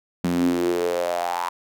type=tone with high-pass filter sweep; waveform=sawtooth; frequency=87.31 Hz; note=F2; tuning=in tune; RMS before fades=-23 dBFS; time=0.24-1.49 s; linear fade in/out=0 ms; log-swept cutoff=200 to 1000 Hz; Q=6.8; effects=none